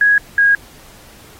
sine tone pair in turn, 1661.2 / 1638.3 Hz, G#6 / G#6, 0 / -24 cents, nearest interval unison, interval 24 cents, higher first, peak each -8 / -8 dBFS, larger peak neither, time 0.01-0.18 / 0.38-0.55 s, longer neither, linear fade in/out 2 ms, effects pink hiss -43 dBFS RMS until 1.39 s + AAC 48 kbps

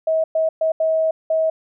sine tone bursts at uneven times, 640 Hz, D#5, 49 cents sharp, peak -15 dBFS, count 5, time 0.07-0.24 / 0.35-0.49 / 0.61-0.72 / 0.8-1.11 / 1.3-1.5 s, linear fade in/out 5 ms, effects none

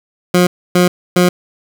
20% pulse tone bursts, 178.7 Hz, F3, 40 cents sharp, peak -3 dBFS, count 3, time 0.34-1.29 s, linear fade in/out 5 ms, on 130 ms, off 280 ms, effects none

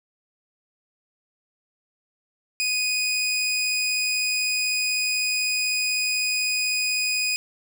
20% pulse tone, 2489 Hz, D#7, in tune, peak -17 dBFS, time 2.6-7.36 s, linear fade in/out 0 ms, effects none

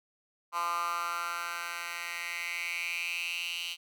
10% pulse tone with high-pass filter sweep, 171.8 Hz, F3, 28 cents flat, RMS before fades -35 dBFS, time 0.52-3.77 s, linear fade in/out 50 ms, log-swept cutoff 1100 to 3100 Hz, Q 5.9, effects none

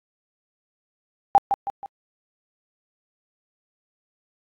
sine tone with echo, 798 Hz, G5, 31 cents sharp, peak -10 dBFS, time 1.35-1.38 s, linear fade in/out 0 ms, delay 160 ms, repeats 3, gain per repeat -7 dB, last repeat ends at 1.86 s, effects AAC 48 kbps

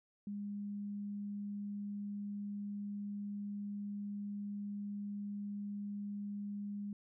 sine tone, 203.8 Hz, G#3, 32 cents flat, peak -39 dBFS, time 0.27-6.93 s, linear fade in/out 2 ms, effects none

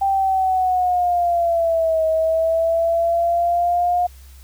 sine linear two-way sweep, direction down then up, 788 to 637 to 714 Hz, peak -15 dBFS, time 0.01-4.07 s, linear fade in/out 10 ms, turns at 2.05 s, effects added 66 Hz sine -40 dBFS peak until 4.43 s + white hiss -51 dBFS RMS until 4.43 s

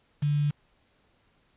sine tone with quantisation, 146.4 Hz, D3, 5 cents flat, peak -22 dBFS, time 0.22-0.51 s, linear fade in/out 10 ms, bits 7, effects pink hiss -67 dBFS RMS until 1.56 s + resampled to 8000 Hz

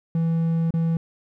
triangle tone with dropouts, 164.81 Hz, E3, in tune, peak -17 dBFS, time 0.15-0.97 s, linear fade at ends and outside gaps 2 ms, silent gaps 0.707-0.739 s, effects none

